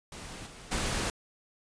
pink noise with level steps, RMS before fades -43 / -48 / -31 dBFS, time 0.12-1.1 s, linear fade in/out 2 ms, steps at 0.46 / 0.71 s, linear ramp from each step 10 ms, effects resampled to 22050 Hz

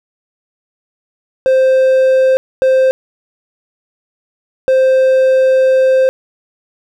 triangle tone bursts at uneven times, 523.3 Hz, C5, in tune, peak -5 dBFS, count 3, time 1.46-2.37 / 2.62-2.91 / 4.68-6.09 s, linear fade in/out 0 ms, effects none

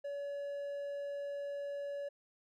triangle tone, 568 Hz, C#5, 42 cents sharp, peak -36 dBFS, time 0.04-2.09 s, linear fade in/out 10 ms, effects none

